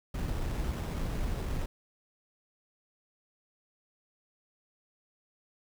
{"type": "noise with sample-and-hold", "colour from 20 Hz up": "brown", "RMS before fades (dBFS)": -33, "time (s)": [0.14, 1.66], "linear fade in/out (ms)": 5, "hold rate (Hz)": 4410, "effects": []}